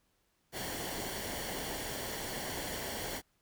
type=noise with comb filter; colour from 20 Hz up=pink; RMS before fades=-39 dBFS; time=0.52-3.22 s; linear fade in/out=50 ms; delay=0.79 ms; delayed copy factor=-0.55; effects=pink hiss -75 dBFS RMS until 3.41 s